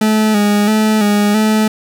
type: tone with vibrato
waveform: 40% pulse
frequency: 211.3 Hz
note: G#3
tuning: 30 cents sharp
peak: -9 dBFS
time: 0.01-1.68 s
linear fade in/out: 5 ms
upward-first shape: square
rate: 1.5 Hz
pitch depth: 41 cents each way
effects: none